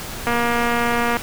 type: click train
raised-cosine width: 0.5 ms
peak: -6 dBFS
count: 214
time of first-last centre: 0.27-1.169 s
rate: 237 Hz
effects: pink hiss -31 dBFS RMS until 1.22 s